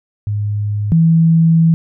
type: tone pair in turn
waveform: sine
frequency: 103.83 / 164.06 Hz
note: G#2 / E3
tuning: 0 / -8 cents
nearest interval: minor sixth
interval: 792 cents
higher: second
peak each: -15 / -7 dBFS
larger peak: second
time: 0.27-0.92 / 0.92-1.74 s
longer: second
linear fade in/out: 0 ms
effects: none